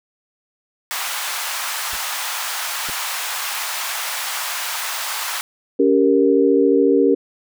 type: high-pass noise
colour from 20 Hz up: pink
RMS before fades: -25 dBFS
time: 0.91-5.41 s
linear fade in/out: 0 ms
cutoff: 840 Hz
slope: 24 dB/octave
type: noise with exponential decay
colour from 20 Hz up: brown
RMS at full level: -33 dBFS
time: 1.93-2.02 s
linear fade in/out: 1 ms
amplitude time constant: 18 ms
type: clicks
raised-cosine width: 2 ms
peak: -23 dBFS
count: 2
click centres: 2.888 / 2.897 s
type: chord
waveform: sine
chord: G diminished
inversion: second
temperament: equal with one note detuned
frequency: 280.4 / 392 / 466.2 Hz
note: Db4 / G4 / Bb4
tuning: +20 / 0 / 0 cents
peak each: -16 dBFS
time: 5.79-7.15 s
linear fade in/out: 10 ms
effects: none